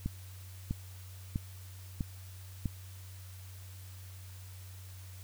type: click train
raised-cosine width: 5 ms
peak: -20 dBFS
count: 5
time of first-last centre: 0.06-2.657 s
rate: 1.54 Hz
effects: added 93 Hz sine -46 dBFS peak until 5.23 s + white hiss -56 dBFS RMS until 5.23 s